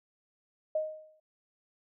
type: tone with exponential decay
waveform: sine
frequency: 622.3 Hz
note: D#5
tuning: in tune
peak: -25 dBFS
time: 0.75-1.2 s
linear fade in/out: 5 ms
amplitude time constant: 96 ms
effects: none